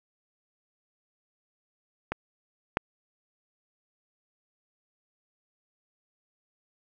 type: clicks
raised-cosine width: 0.5 ms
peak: -14 / -8 dBFS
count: 2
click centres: 2.12 / 2.771 s
effects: none